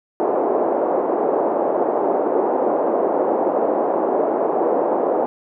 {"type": "band-pass noise", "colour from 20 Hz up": "pink", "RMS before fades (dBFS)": -19, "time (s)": [0.2, 5.26], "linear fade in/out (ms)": 0, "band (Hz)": [350, 800], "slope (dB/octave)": 24, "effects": []}